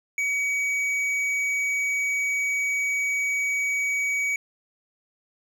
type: tone with hard clipping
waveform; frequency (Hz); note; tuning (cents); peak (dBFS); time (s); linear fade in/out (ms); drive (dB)
sine; 2265; C#7; +37; -24; 0.18-4.36; 2; 6
effects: none